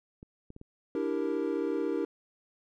clicks, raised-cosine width 3 ms, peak -33 dBFS, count 4, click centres 0.229 / 0.504 / 0.564 / 0.614 s
triangle chord, E half-diminished seventh, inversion third, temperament equal, 293.7 / 329.6 / 392 / 466.2 Hz, D4 / E4 / G4 / Bb4, 0 / 0 / 0 / 0 cents, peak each -32 dBFS, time 0.95-2.05 s, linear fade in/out 2 ms
effects none

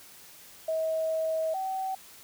sine tone pair in turn, 640 / 762.9 Hz, D#5 / G5, +49 / -47 cents, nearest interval minor third, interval 304 cents, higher second, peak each -26 / -29 dBFS, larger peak first, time 0.68-1.54 / 1.54-1.95 s, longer first, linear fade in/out 5 ms, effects white hiss -51 dBFS RMS until 2.23 s

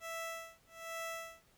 15% pulse tone with tremolo, 659.3 Hz, E5, in tune, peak -33 dBFS, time 0-1.53 s, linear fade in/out 50 ms, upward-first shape sine, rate 1.2 Hz, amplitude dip 100%, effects pink hiss -69 dBFS RMS until 1.57 s

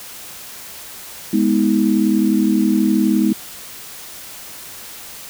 sine chord, G# minor, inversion none, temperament equal with one note detuned, 207.7 / 246.9 / 318.8 Hz, G#3 / B3 / D#4, 0 / 0 / +42 cents, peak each -16 / -18 / -17 dBFS, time 1.33-3.33 s, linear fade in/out 5 ms, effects white hiss -35 dBFS RMS until 5.29 s

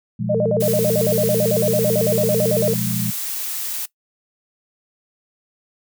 sine chord, F diminished, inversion second, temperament equal with one note detuned, 121.28 / 174.61 / 207.7 Hz, Cb3 / F3 / Ab3, -31 / 0 / 0 cents, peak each -25 dBFS, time 0.19-3.11 s, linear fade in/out 10 ms
sine tone with vibrato, 523.3 Hz, C5, in tune, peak -16 dBFS, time 0.29-2.74 s, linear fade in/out 10 ms, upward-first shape square, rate 9 Hz, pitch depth 260 cents each way
blue noise, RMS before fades -26 dBFS, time 0.6-3.86 s, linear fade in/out 10 ms
effects noise-tail reverb RT60 0.1 s tail -19 dB re dry

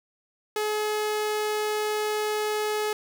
sawtooth tone, 424.8 Hz, G#4, 39 cents sharp, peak -21 dBFS, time 0.56-2.93 s, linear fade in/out 2 ms, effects none

